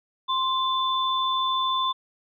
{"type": "tone pair together", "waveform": "sine", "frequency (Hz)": [1046.5, 3520], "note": ["C6", "A7"], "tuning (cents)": [0, 0], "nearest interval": "octave + major sixth", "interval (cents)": 2100, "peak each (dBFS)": [-23, -27], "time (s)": [0.28, 1.93], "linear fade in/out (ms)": 20, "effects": []}